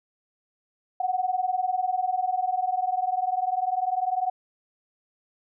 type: tone pair together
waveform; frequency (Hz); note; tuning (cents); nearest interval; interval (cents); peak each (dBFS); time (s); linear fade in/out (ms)
sine; 730.9 / 751; F#5 / F#5; -21 / +26; unison; 47; -26; 1-4.3; 5
effects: none